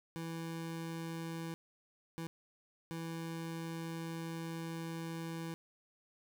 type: tone bursts at uneven times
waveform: 25% pulse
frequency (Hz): 164.81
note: E3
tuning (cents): 0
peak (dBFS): -36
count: 3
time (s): 0.16-1.54 / 2.18-2.27 / 2.91-5.54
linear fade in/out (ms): 0
effects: none